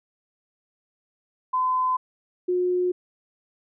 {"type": "tone pair in turn", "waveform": "sine", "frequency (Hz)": [1020, 360.6], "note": ["C6", "F#4"], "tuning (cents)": [-44, -45], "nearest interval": "octave + tritone", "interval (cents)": 1801, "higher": "first", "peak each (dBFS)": -20, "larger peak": "neither", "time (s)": [[1.53, 1.97], [2.48, 2.92]], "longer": "neither", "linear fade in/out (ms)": 10, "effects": []}